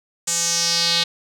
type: tone with band-pass filter sweep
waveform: square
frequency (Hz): 170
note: F3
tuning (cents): -46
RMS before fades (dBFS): -20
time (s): 0.27-1.04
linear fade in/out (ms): 10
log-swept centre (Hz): 7500 to 3900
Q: 3.7
effects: none